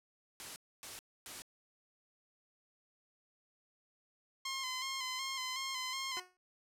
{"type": "noise bursts", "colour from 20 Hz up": "white", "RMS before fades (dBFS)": -46, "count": 3, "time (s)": [0.4, 1.42], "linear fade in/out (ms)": 0, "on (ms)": 160, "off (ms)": 270}
{"type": "tone with vibrato", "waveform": "10% pulse", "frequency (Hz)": 1046.5, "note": "C6", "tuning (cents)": 0, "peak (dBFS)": -29, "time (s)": [4.45, 6.2], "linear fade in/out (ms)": 5, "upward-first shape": "square", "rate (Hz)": 2.7, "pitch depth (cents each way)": 36}
{"type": "tone with exponential decay", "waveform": "10% pulse", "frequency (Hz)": 364.8, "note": "F#4", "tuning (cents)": -24, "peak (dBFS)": -33, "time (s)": [6.17, 6.37], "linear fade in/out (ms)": 0, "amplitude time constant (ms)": 42}
{"effects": ["low-pass 11000 Hz 12 dB/octave"]}